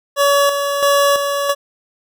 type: tone with tremolo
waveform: 25% pulse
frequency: 566 Hz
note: C#5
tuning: 36 cents sharp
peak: -7 dBFS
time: 0.16-1.55 s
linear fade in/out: 50 ms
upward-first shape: square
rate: 1.5 Hz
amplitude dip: 50%
effects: none